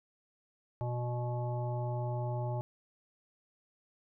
harmonic tone, 121.8 Hz, B2, 24 cents flat, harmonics 1 / 3 / 5 / 7 / 9, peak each -33 / -44 / -41 / -42 / -54 dBFS, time 0.81-2.61 s, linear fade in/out 0 ms, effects none

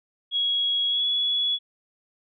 sine tone with pitch glide, 3322 to 3386 Hz, G#7 to G#7, 0 to +33 cents, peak -21 dBFS, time 0.31-1.59 s, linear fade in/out 50 ms, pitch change +33 cents, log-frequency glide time 0.88-1.05 s, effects none

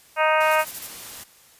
harmonic tone, 311.4 Hz, D#4, 2 cents sharp, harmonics 2 / 3 / 4 / 5 / 6 / 7 / 8 / 9, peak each -21 / -22 / -24 / -25 / -31 / -29 / -28 / -33 dBFS, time 0.16-0.65 s, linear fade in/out 50 ms
white noise, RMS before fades -38 dBFS, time 0.4-1.24 s, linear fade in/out 10 ms
violet noise bursts, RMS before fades -31 dBFS, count 5, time 0.51-0.868 s, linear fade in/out 5 ms, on 50 ms, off 27 ms
effects white hiss -53 dBFS RMS until 1.59 s + resampled to 32000 Hz

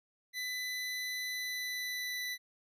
25% pulse tone with pitch glide, 2000 to 1985 Hz, B6 to B6, +21 to +8 cents, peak -32 dBFS, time 0.33-2.38 s, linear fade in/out 50 ms, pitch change -13 cents, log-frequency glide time 1.3-2.18 s, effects none

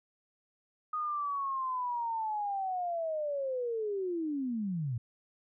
sine linear sweep, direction down, 1244.5 to 110 Hz, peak -31 dBFS, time 0.93-4.98 s, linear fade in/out 5 ms, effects none

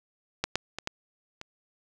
clicks, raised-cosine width 0.2 ms, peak -9 / -8 / -17 / -13 / -22 dBFS, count 5, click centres 0.44 / 0.556 / 0.786 / 0.874 / 1.414 s, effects none

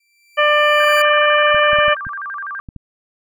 sawtooth tone with exponential growth, 2346 Hz, D7, 2 cents flat, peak -19 dBFS, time 0-1.02 s, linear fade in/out 5 ms, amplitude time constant 220 ms
harmonic tone, 595 Hz, D5, 22 cents sharp, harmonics 1 / 2 / 3 / 4 / 5, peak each -15 / -16 / -17 / -20 / -22 dBFS, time 0.37-1.95 s, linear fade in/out 20 ms
sine tone with vibrato, 1360 Hz, F6, 46 cents flat, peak -24 dBFS, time 0.8-2.6 s, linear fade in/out 0 ms, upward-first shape square, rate 12 Hz, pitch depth 270 cents each way
clicks, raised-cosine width 5 ms, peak -20 dBFS, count 7, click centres 1.546 / 1.732 / 1.787 / 1.882 / 2.068 / 2.688 / 2.763 s
effects none

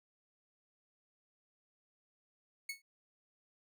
sawtooth tone with exponential decay, 2205 Hz, C#7, 10 cents flat, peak -32 dBFS, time 2.69-2.82 s, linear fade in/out 5 ms, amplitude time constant 28 ms, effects none

